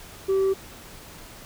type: tone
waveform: sine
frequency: 386 Hz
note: G4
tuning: 27 cents flat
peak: -16 dBFS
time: 0.28-0.54 s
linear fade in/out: 20 ms
effects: tanh soft clip ceiling -18 dBFS + pink hiss -44 dBFS RMS until 1.45 s